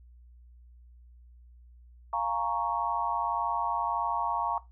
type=chord; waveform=sine; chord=Bb minor seventh; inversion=second; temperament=equal; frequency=698.5 / 830.6 / 932.3 / 1108.7 Hz; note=F5 / Ab5 / Bb5 / Db6; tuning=0 / 0 / 0 / 0 cents; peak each=-35 / -36 / -30 / -32 dBFS; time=2.13-4.58 s; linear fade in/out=2 ms; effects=noise-tail reverb RT60 0.2 s tail -17 dB re dry + added 60 Hz sine -51 dBFS peak until 4.71 s